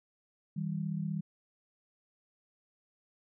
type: tone pair together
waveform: sine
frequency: 159.96 / 196 Hz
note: D#3 / G3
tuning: +48 / 0 cents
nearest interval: major third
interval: 352 cents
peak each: -34 / -36 dBFS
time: 0.56-1.21 s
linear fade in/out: 10 ms
effects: none